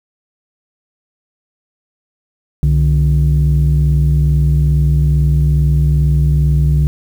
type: tone pair together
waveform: sine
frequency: 66.15 / 148.5 Hz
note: C2 / D3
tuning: +20 / +20 cents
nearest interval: octave + major second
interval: 1400 cents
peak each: -10 dBFS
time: 2.63-6.87 s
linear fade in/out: 0 ms
effects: tanh soft clip ceiling -5 dBFS + 7-bit